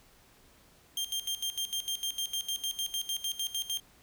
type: tone with tremolo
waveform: sawtooth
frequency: 3186 Hz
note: G7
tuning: 27 cents sharp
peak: -27 dBFS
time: 0.97-3.8 s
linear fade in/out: 2 ms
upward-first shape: square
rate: 6.6 Hz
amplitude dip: 80%
effects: pink hiss -61 dBFS RMS until 4.02 s